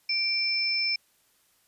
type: tone pair together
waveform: sine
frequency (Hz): 2349 / 5273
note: D7 / E8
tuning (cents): 0 / 0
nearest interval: octave + major second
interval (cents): 1400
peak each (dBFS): -28 / -26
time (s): 0.09-0.96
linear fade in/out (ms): 5
effects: white hiss -66 dBFS RMS until 1.67 s + resampled to 32000 Hz